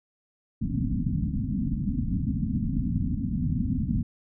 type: low-pass noise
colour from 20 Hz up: white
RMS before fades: -27 dBFS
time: 0.61-4.03 s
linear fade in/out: 10 ms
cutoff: 270 Hz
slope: 96 dB/octave
effects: none